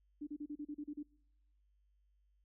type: tone bursts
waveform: sine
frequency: 294.8 Hz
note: D4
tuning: 7 cents sharp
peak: -40 dBFS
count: 9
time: 0.21-1.031 s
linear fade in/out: 10 ms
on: 61 ms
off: 34 ms
effects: noise-tail reverb RT60 0.9 s tail -26 dB re dry + added 50 Hz sine -70 dBFS peak until 2.44 s